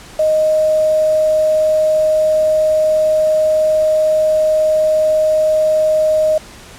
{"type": "tone with quantisation", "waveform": "sine", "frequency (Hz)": 622.3, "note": "D#5", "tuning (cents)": 0, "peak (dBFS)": -10, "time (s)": [0.19, 6.38], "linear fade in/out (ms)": 5, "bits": 5, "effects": ["pink hiss -37 dBFS RMS until 6.78 s", "low-pass 10000 Hz 12 dB/octave"]}